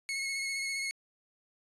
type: tone with vibrato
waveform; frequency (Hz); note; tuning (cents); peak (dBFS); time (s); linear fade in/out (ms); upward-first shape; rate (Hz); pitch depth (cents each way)
sawtooth; 2182; C#7; -28; -29; 0.09-0.91; 0; square; 15; 16
effects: resampled to 24000 Hz